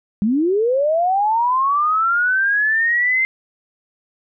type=linear sweep; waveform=sine; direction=up; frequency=193.8 to 2093 Hz; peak=-14 dBFS; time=0.22-3.25 s; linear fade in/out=0 ms; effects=none